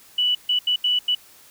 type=tone bursts at uneven times; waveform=sine; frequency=2960 Hz; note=F#7; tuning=in tune; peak=-17 dBFS; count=5; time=0.18-0.35 / 0.49-0.59 / 0.67-0.76 / 0.84-0.99 / 1.08-1.15 s; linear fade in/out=5 ms; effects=white hiss -50 dBFS RMS until 1.5 s